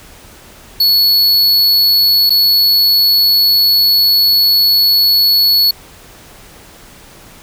square tone with dropouts, 4400 Hz, C#8, 14 cents flat, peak -8 dBFS, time 0.8-5.71 s, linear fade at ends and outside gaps 5 ms, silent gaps 2.296-2.303 s, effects pink hiss -39 dBFS RMS until 7.42 s

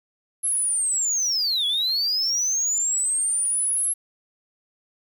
sine linear two-way sweep, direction down then up, 11130 to 3322 to 11130 Hz, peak -18 dBFS, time 0.43-3.94 s, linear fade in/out 20 ms, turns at 1.66 s, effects tanh soft clip ceiling -19 dBFS + 8-bit

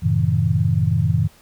sine chord, F# diminished seventh, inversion none, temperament just, 92.5 / 111 / 133.2 / 159.84 Hz, F#2 / A2 / C3 / Eb3, 0 / +16 / +31 / +47 cents, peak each -21 / -20 / -22 / -20 dBFS, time 0.02-1.28 s, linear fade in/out 20 ms, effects pink hiss -51 dBFS RMS until 1.41 s

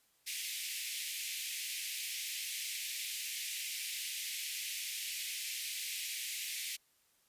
pink high-pass noise, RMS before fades -40 dBFS, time 0.26-6.77 s, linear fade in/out 20 ms, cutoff 2100 Hz, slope 48 dB/octave, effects white hiss -72 dBFS RMS until 7.28 s + resampled to 32000 Hz

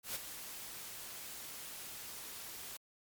white noise with ADSR envelope, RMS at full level -38 dBFS, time 0.03-2.77 s, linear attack 120 ms, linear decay 22 ms, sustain -9 dB, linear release 4 ms, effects MP3 96 kbps

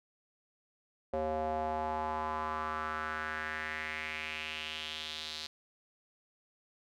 square tone with band-pass filter sweep, 77.9 Hz, D#2, 3 cents sharp, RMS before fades -37 dBFS, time 1.13-5.47 s, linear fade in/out 5 ms, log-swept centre 580 to 4200 Hz, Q 3.6, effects none

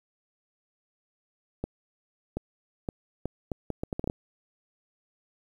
accelerating click train, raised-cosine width 2 ms, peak -17 dBFS, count 12, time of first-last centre 1.64-4.099 s, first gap 730 ms, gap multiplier 0.71, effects 9-bit

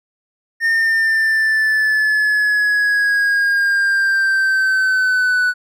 triangle linear sweep, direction down, 1827 to 1480 Hz, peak -11 dBFS, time 0.6-5.54 s, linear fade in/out 50 ms, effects none

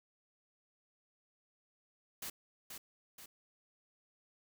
white noise with echo, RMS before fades -43 dBFS, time 2.22-2.3 s, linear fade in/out 5 ms, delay 480 ms, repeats 2, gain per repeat -5 dB, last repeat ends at 3.26 s, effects none

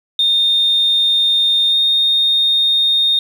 sine tone with pitch glide, 3650 to 3680 Hz, A#7 to A#7, -37 to -23 cents, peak -10 dBFS, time 0.19-3.19 s, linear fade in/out 2 ms, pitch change +14 cents, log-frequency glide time 1.7-1.75 s, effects tanh soft clip ceiling -6 dBFS + 7-bit

